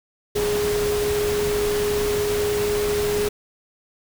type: tone in noise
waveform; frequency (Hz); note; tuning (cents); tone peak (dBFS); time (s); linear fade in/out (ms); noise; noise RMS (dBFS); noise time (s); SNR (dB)
sine; 415.3; G#4; 0; -20; 0.35-3.29; 10; pink; -28; 0.35-3.29; +5
effects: none